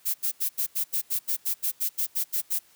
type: noise bursts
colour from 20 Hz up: violet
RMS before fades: -26 dBFS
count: 15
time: 0.05-2.593 s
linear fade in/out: 20 ms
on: 93 ms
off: 82 ms
effects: white hiss -59 dBFS RMS until 2.75 s + high-pass 60 Hz 12 dB/octave